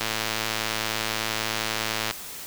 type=click train; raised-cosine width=0.2 ms; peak=-8 dBFS; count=232; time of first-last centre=0.01-2.11 s; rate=110 Hz; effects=white hiss -38 dBFS RMS until 2.46 s